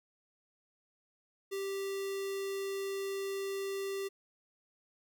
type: tone with notch filter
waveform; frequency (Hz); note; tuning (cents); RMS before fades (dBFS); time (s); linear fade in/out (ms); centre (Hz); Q
square; 392; G4; 0; -37; 1.51-4.09; 20; 1000; 1.7
effects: none